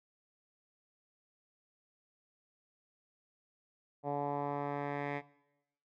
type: tone with low-pass filter sweep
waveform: 10% pulse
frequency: 143.5 Hz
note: D3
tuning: 40 cents flat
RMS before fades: -37 dBFS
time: 4.03-5.22 s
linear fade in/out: 50 ms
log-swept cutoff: 740 to 2100 Hz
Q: 2.3
effects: noise-tail reverb RT60 0.9 s tail -20 dB re dry